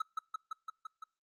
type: tone with echo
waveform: triangle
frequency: 1296 Hz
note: E6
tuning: 30 cents flat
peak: -28 dBFS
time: 0-0.02 s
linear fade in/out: 5 ms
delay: 170 ms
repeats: 6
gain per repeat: -2 dB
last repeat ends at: 1.04 s
effects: noise-tail reverb RT60 0.3 s tail -24 dB re dry + Opus 24 kbps